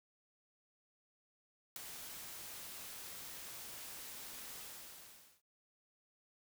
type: noise with ADSR envelope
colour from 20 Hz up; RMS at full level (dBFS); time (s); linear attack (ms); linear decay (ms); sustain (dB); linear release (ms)
white; -38; 1.76-5.42; 3; 3; -11; 850
effects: none